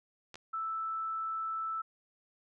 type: clicks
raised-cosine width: 0.2 ms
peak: -29 dBFS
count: 2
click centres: 0.343 / 0.356 s
type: tone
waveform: sine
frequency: 1318.5 Hz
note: E6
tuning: in tune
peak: -33 dBFS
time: 0.53-1.82 s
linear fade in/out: 10 ms
effects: none